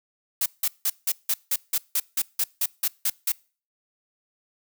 blue noise bursts, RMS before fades -23 dBFS, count 14, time 0.41-3.32 s, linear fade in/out 5 ms, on 50 ms, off 170 ms, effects noise-tail reverb RT60 0.4 s tail -25 dB re dry

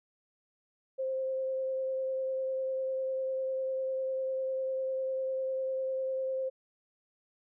sine tone with vibrato, 526 Hz, C5, 9 cents sharp, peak -30 dBFS, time 0.98-6.5 s, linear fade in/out 20 ms, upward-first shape triangle, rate 10 Hz, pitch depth 14 cents each way, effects none

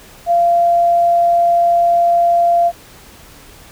sine tone, 689 Hz, F5, 24 cents flat, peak -9 dBFS, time 0.26-2.72 s, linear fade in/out 50 ms, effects pink hiss -41 dBFS RMS until 3.71 s

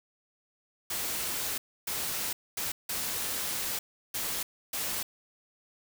white noise bursts at uneven times, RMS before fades -33 dBFS, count 6, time 0.9-1.58 / 1.87-2.33 / 2.57-2.72 / 2.89-3.79 / 4.14-4.43 / 4.73-5.03 s, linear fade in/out 5 ms, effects none

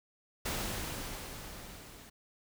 pink noise with level ramp, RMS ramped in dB -34 to -53 dBFS, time 0.45-2.1 s, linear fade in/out 10 ms, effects none

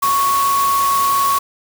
sine tone in noise, 1108.7 Hz, C#6, in tune, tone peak -13 dBFS, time 0.02-1.39 s, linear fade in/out 10 ms, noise white, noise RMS -24 dBFS, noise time 0.02-1.39 s, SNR +8 dB, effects none

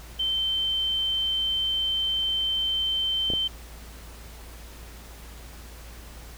sine tone, 3100 Hz, G7, 20 cents flat, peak -23 dBFS, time 0.19-3.48 s, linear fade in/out 10 ms
clicks, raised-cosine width 2 ms, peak -18 dBFS, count 2, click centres 3.302 / 3.336 s
effects added 57 Hz sine -42 dBFS peak until 6.37 s + pink hiss -47 dBFS RMS until 6.37 s

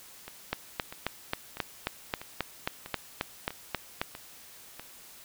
two click trains, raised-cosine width 0.3 ms, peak -24 / -12 dBFS, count 8 / 14, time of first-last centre 0.28-4.796 / 0.53-4.015 s, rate 1.55 / 3.73 Hz, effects white hiss -51 dBFS RMS until 5.24 s

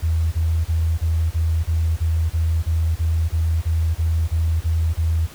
sine tone bursts, 81.3 Hz, E2, 23 cents flat, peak -16 dBFS, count 16, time 0.02-5.27 s, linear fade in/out 20 ms, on 300 ms, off 30 ms, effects pink hiss -42 dBFS RMS until 5.34 s

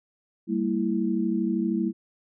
sine chord, E diminished, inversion first, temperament equal with one note detuned, 196 / 228.8 / 329.6 Hz, G3 / Bb3 / E4, 0 / -32 / 0 cents, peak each -27 dBFS, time 0.47-1.93 s, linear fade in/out 50 ms, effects none

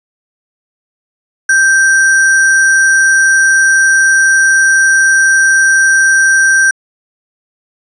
sine tone with sample-and-hold, 1568 Hz, G6, in tune, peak -5 dBFS, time 1.49-6.71 s, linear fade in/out 5 ms, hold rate 7350 Hz, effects resampled to 22050 Hz

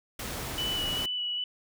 pink noise, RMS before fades -36 dBFS, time 0.19-1.06 s, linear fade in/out 5 ms
sine tone with vibrato, 2960 Hz, F#7, in tune, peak -29 dBFS, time 0.58-1.44 s, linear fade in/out 2 ms, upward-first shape square, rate 2.5 Hz, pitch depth 12 cents each way
effects none

